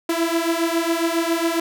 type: beating tone pair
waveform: sawtooth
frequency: 329.6 / 336.9 Hz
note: E4 / E4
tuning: 0 / +38 cents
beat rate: 7.3 Hz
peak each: -18 dBFS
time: 0.09-1.6 s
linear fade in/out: 5 ms
effects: none